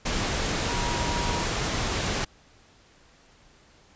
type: tone in noise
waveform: sine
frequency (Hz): 955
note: A#5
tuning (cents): +42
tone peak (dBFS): -32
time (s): 0.68-1.44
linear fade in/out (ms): 10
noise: pink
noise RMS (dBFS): -27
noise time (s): 0.05-2.25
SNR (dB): -8
effects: pink hiss -57 dBFS RMS until 3.95 s + resampled to 16000 Hz